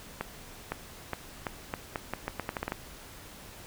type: accelerating click train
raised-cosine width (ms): 0.5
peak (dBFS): -16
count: 14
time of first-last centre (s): 0.21-2.721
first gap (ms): 510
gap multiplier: 0.81
effects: pink hiss -48 dBFS RMS until 3.66 s